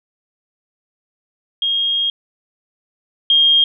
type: tone pair in turn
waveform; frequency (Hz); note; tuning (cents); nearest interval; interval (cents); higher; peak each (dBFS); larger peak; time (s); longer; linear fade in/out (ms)
sine; 3249 / 3228; G#7 / G#7; -39 / -50; unison; 11; first; -15 / -9; second; 1.62-2.1 / 3.3-3.64; first; 2
effects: none